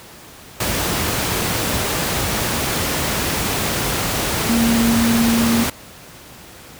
sine tone in noise, 231.2 Hz, A#3, 14 cents flat, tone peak -14 dBFS, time 4.49-5.64 s, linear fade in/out 5 ms, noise pink, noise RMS -20 dBFS, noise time 0.6-5.7 s, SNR +3 dB, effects pink hiss -40 dBFS RMS until 6.79 s + high-pass 60 Hz 12 dB/octave

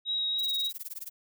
sine tone with vibrato, 3813 Hz, A#7, 38 cents sharp, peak -27 dBFS, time 0.05-0.72 s, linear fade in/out 50 ms, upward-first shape triangle, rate 3.4 Hz, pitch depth 12 cents each way
violet noise with tremolo, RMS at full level -37 dBFS, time 0.38-1.1 s, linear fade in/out 20 ms, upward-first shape sine, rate 19 Hz, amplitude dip 100%
effects none

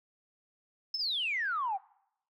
sine tone with exponential decay, 5230 Hz, E8, 15 cents flat, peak -27 dBFS, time 0.94-1.07 s, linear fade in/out 5 ms, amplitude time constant 28 ms
sine exponential sweep, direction down, 5350 to 740 Hz, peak -29 dBFS, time 0.98-1.78 s, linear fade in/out 20 ms
effects noise-tail reverb RT60 0.8 s tail -24 dB re dry + tanh soft clip ceiling -23 dBFS

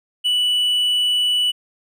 triangle tone, 2960 Hz, F#7, in tune, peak -14 dBFS, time 0.24-1.52 s, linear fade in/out 20 ms, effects none

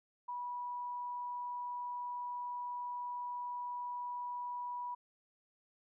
sine tone, 977 Hz, B5, 19 cents flat, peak -38 dBFS, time 0.28-4.95 s, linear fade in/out 10 ms, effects none

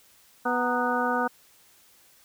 harmonic tone with a mistuned harmonic, 246.9 Hz, B3, in tune, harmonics 1 / 2 / 3 / 4 / 5 / 6, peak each -30 / -30 / -30 / -30 / -30 / -30 dBFS, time 0.45-1.28 s, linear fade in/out 10 ms, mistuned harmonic 4, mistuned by -100 cents, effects white hiss -58 dBFS RMS until 2.24 s

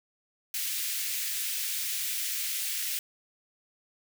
white high-pass noise, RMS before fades -32 dBFS, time 0.54-2.99 s, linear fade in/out 2 ms, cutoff 1900 Hz, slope 24 dB/octave, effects none

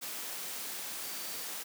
sine tone in noise, 4617 Hz, D8, 30 cents flat, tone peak -50 dBFS, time 1.02-1.46 s, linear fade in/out 20 ms, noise white, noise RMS -40 dBFS, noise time 0.01-1.64 s, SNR -13 dB, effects high-pass 200 Hz 12 dB/octave

